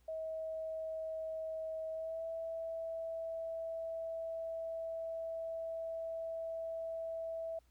sine tone with pitch glide, 640 to 655.7 Hz, D#5 to E5, +49 to -9 cents, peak -38 dBFS, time 0.08-7.59 s, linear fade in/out 5 ms, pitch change +42 cents, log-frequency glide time 1.91-2.24 s, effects added 60 Hz sine -67 dBFS peak until 7.7 s + pink hiss -75 dBFS RMS until 7.7 s

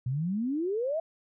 sine exponential sweep, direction up, 120 to 672 Hz, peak -27 dBFS, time 0.06-1 s, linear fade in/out 5 ms, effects none

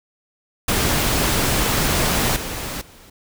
pink noise with level steps, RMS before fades -19 / -28 / -46 dBFS, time 0.68-3.1 s, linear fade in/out 5 ms, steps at 2.36 / 2.81 s, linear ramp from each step 5 ms, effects none

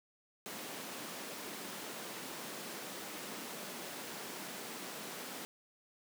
pink high-pass noise, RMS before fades -45 dBFS, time 0.46-5.45 s, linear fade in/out 0 ms, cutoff 190 Hz, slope 24 dB/octave, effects none

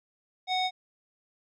square tone with low-pass filter, 741 Hz, F#5, 2 cents sharp, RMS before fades -28 dBFS, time 0.47-0.71 s, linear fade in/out 50 ms, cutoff 4200 Hz, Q 5, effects none

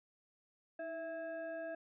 sine tone with frequency modulation, 659.3 Hz, E5, in tune, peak -40 dBFS, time 0.79-1.75 s, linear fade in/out 5 ms, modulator 978 Hz, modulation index 0.69, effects none

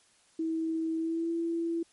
sine tone with pitch glide, 323.7 to 334.3 Hz, E4 to E4, -31 to +24 cents, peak -28 dBFS, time 0.39-1.83 s, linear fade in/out 5 ms, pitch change +55 cents, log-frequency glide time 0.97-1.31 s, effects white hiss -64 dBFS RMS until 1.92 s + MP3 48 kbps

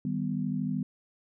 sine chord, Eb augmented, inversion none, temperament equal with one note detuned, 155.56 / 196 / 248.9 Hz, Eb3 / G3 / B3, 0 / 0 / +14 cents, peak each -33 / -32 / -32 dBFS, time 0.05-0.83 s, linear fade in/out 2 ms, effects none

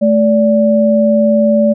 sine tone pair together, 218 / 580 Hz, A3 / D5, -16 / -22 cents, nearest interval octave + perfect fourth, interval 1694 cents, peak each -10 dBFS, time 0.01-1.74 s, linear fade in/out 20 ms, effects none

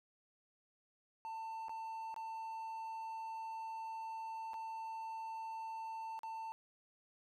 triangle tone with dropouts, 894 Hz, A5, 27 cents sharp, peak -40 dBFS, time 1.25-6.52 s, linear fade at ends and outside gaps 0 ms, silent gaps 1.684-1.694 / 2.142-2.163 / 4.534-4.541 / 6.191-6.233 s, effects none

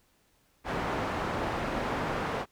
white low-pass noise, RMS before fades -32 dBFS, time 0.64-2.46 s, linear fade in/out 50 ms, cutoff 1100 Hz, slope 12 dB/octave, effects pink hiss -68 dBFS RMS until 2.51 s

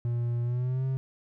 triangle tone with pitch glide, 119.2 to 132.26 Hz, A#2 to C3, +39 to +19 cents, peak -24 dBFS, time 0.05-0.97 s, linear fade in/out 0 ms, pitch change +180 cents, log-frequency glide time 0.43-0.85 s, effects none

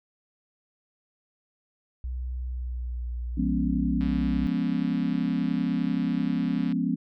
sine tone with pitch glide, 62.5 to 59.99 Hz, B1 to B1, +21 to -50 cents, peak -29 dBFS, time 2.04-4.47 s, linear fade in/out 0 ms, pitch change -71 cents, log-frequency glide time 2.45-3.09 s
sine chord, C# dominant seventh, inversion first, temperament equal, 174.61 / 207.7 / 246.9 / 277.2 Hz, E#3 / G#3 / B3 / C#4, 0 / 0 / 0 / 0 cents, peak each -29 / -30 / -28 / -29 dBFS, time 3.37-6.96 s, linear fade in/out 10 ms
click train, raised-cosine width 0.3 ms, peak -28 dBFS, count 389, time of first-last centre 4.01-6.723 s, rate 143 Hz
effects none

